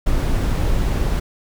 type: noise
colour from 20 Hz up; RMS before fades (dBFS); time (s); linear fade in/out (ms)
brown; -18; 0.06-1.2; 10
effects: none